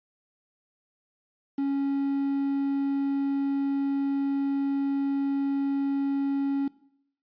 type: tone with quantisation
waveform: triangle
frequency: 277.2 Hz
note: C#4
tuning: in tune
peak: -22 dBFS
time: 1.58-6.68 s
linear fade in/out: 5 ms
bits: 8
effects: noise-tail reverb RT60 0.7 s tail -20 dB re dry + resampled to 11025 Hz